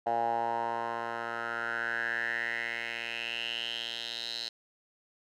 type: tone with band-pass filter sweep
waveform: 10% pulse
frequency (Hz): 116.54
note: A#2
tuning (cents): 0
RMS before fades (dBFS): -34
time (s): 0.06-4.49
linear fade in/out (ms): 10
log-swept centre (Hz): 760 to 4200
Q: 6.1
effects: none